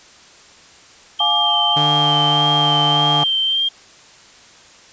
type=tone with vibrato; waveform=sine; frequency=3161 Hz; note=G7; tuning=14 cents sharp; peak=-15 dBFS; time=1.19-3.69 s; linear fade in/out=10 ms; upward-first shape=sine; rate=1.7 Hz; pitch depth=22 cents each way
type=chord; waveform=sine; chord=D diminished; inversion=first; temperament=just; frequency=704.8 / 845.8 / 1174.7 Hz; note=F5 / Ab5 / D6; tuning=+16 / +31 / 0 cents; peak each=-23 / -20 / -24 dBFS; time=1.2-3.24 s; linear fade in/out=5 ms
type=tone; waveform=sawtooth; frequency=150 Hz; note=D3; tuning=37 cents sharp; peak=-16 dBFS; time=1.76-3.24 s; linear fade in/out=10 ms
effects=white hiss -45 dBFS RMS until 4.92 s + resampled to 16000 Hz